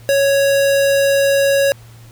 square tone, 554.4 Hz, C#5, in tune, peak -12 dBFS, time 0.09-1.72 s, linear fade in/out 0 ms, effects added 115 Hz sine -38 dBFS peak until 2.11 s + pink hiss -47 dBFS RMS until 2.11 s

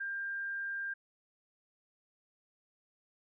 sine tone, 1595 Hz, G6, 30 cents sharp, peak -35 dBFS, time 0-0.94 s, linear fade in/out 10 ms, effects none

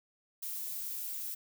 violet noise, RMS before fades -39 dBFS, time 0.42-1.35 s, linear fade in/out 10 ms, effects none

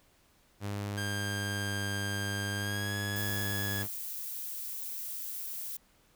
sawtooth tone with vibrato, 101.3 Hz, G#2, 43 cents flat, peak -30 dBFS, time 0.6-3.88 s, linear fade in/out 50 ms, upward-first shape sine, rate 0.55 Hz, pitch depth 12 cents each way
sawtooth tone with pitch glide, 1600 to 1682.5 Hz, G6 to G#6, +35 to +22 cents, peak -32 dBFS, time 0.97-3.83 s, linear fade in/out 10 ms, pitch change +87 cents, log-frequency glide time 2.58-2.96 s
violet noise, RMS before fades -39 dBFS, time 3.16-5.77 s, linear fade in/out 5 ms
effects pink hiss -66 dBFS RMS until 6.15 s

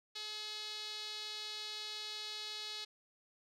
sawtooth tone with band-pass filter, 425.6 Hz, G#4, 42 cents sharp, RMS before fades -44 dBFS, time 0.15-2.85 s, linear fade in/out 10 ms, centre 4100 Hz, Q 3.9, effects none

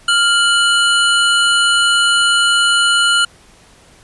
square tone pair together, 1396.9 / 2960 Hz, F6 / F#7, 0 / 0 cents, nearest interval octave + minor second, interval 1300 cents, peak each -13 / -15 dBFS, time 0.08-3.25 s, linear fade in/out 5 ms, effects pink hiss -46 dBFS RMS until 4.03 s + resampled to 24000 Hz

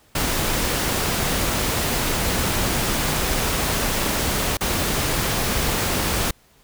pink noise with dropouts, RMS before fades -22 dBFS, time 0.15-6.31 s, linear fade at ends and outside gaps 5 ms, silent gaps 4.571-4.608 s, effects pink hiss -56 dBFS RMS until 6.63 s

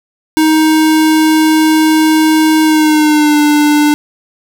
square tone with pitch glide, 313.8 to 296.9 Hz, D#4 to D4, +15 to +19 cents, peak -7 dBFS, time 0.37-3.94 s, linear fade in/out 0 ms, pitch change -96 cents, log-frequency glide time 2.63-3.39 s, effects 8-bit

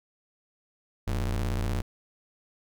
square ring-modulated tone, 64.8 Hz, C2, 16 cents flat, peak -24 dBFS, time 1.07-1.82 s, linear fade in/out 10 ms, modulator 28.3 Hz, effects none

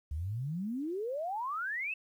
sine exponential sweep, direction up, 69.8 to 2700 Hz, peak -33 dBFS, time 0.11-1.94 s, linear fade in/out 5 ms, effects 11-bit

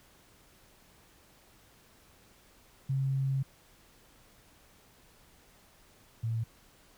sine tone pair in turn, 135 / 113.52 Hz, C#3 / A#2, -45 / -45 cents, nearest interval minor third, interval 300 cents, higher first, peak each -27 / -29 dBFS, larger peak first, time 2.89-3.43 / 6.23-6.44 s, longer first, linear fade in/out 10 ms, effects pink hiss -61 dBFS RMS until 6.97 s

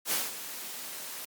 white noise with ADSR envelope, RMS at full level -28 dBFS, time 0.05-1.25 s, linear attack 69 ms, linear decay 190 ms, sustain -12 dB, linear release 4 ms, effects high-pass 200 Hz 12 dB/octave + Opus 48 kbps

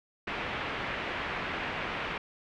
white low-pass noise, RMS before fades -35 dBFS, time 0.27-2.18 s, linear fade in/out 5 ms, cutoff 2600 Hz, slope 24 dB/octave, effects none

